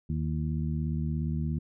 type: harmonic tone with a mistuned harmonic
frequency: 77.1 Hz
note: D#2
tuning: 15 cents flat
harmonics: 1 / 2 / 3 / 4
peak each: -32 / -30 / -35 / -44 dBFS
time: 0.09-1.59 s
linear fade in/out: 10 ms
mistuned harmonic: 4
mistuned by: +110 cents
effects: none

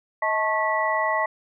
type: tone cluster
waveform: sine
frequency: 634 / 879 / 1094 / 1950 Hz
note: D#5 / A5 / C#6 / B6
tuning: +32 / -2 / -23 / -23 cents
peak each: -26 dBFS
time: 0.22-1.26 s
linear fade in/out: 5 ms
effects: none

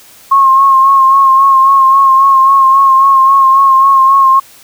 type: tone with vibrato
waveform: sine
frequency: 1078 Hz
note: C#6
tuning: 49 cents flat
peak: -3 dBFS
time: 0.31-4.4 s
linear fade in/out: 10 ms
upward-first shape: sine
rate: 3.7 Hz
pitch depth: 33 cents each way
effects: white hiss -39 dBFS RMS until 4.63 s

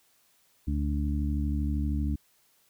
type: harmonic tone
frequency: 72.8 Hz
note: D2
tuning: 15 cents flat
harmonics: 1 / 2 / 3 / 4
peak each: -27 / -36 / -34 / -35 dBFS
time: 0.67-2.16 s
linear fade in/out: 10 ms
effects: white hiss -66 dBFS RMS until 2.69 s

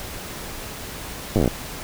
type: slowing click train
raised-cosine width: 2 ms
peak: -6 dBFS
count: 10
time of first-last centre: 1.36-1.477 s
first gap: 9 ms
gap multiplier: 1.09
effects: pink hiss -34 dBFS RMS until 1.83 s

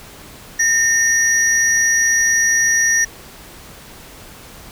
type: tone pair together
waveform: sine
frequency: 1823 / 5788 Hz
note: A#6 / F#8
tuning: -39 / -39 cents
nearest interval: octave + minor sixth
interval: 2000 cents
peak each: -13 dBFS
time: 0.59-3.05 s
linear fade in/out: 10 ms
effects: tanh soft clip ceiling -9 dBFS + pink hiss -39 dBFS RMS until 4.71 s

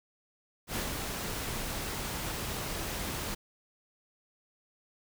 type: noise with ADSR envelope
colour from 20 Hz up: pink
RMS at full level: -33 dBFS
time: 0.67-3.35 s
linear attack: 83 ms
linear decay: 140 ms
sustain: -3 dB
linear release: 10 ms
effects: none

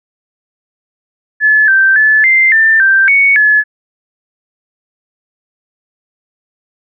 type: tone with pitch steps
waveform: sine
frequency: 1722 / 1562 / 1733 / 2087 / 1785 / 1569 / 2225 / 1711 Hz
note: A6 / G6 / A6 / C7 / A6 / G6 / C#7 / A6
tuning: -38 / -7 / -27 / -5 / +24 / +1 / +6 / -49 cents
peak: -5 dBFS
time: 1.4-3.64 s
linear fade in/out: 50 ms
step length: 280 ms
effects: none

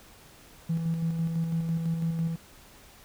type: tone with tremolo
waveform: triangle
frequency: 164.81 Hz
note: E3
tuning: in tune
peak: -21 dBFS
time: 0.69-2.36 s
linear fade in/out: 10 ms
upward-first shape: square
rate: 6 Hz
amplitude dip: 45%
effects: tanh soft clip ceiling -21 dBFS + pink hiss -53 dBFS RMS until 3.04 s

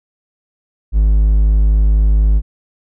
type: tone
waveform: triangle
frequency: 52.1 Hz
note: G#1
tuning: 6 cents sharp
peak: -6 dBFS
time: 0.92-2.42 s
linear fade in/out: 50 ms
effects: none

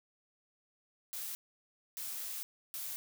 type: noise bursts at uneven times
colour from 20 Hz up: blue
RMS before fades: -41 dBFS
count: 3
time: 1.13-1.35 / 1.97-2.43 / 2.74-2.96 s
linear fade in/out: 0 ms
effects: none

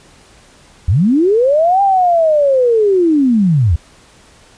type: linear two-way sweep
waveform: sine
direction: up then down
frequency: 70.9 to 804 to 70.9 Hz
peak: -8 dBFS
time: 0.88-3.76 s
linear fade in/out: 5 ms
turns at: 1.82 s
effects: pink hiss -45 dBFS RMS until 4.57 s + resampled to 22050 Hz

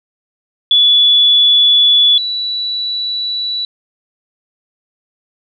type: tone pair in turn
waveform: sine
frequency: 3430 / 3943 Hz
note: A7 / B7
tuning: -45 / -4 cents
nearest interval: major second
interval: 241 cents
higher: second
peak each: -6 / -16 dBFS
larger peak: first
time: 0.71-2.18 / 2.18-3.65 s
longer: neither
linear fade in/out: 2 ms
effects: none

